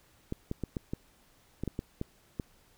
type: clicks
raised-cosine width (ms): 3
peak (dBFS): -20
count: 10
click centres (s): 0.324 / 0.514 / 0.637 / 0.768 / 0.935 / 1.636 / 1.677 / 1.791 / 2.014 / 2.398
effects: pink hiss -64 dBFS RMS until 2.77 s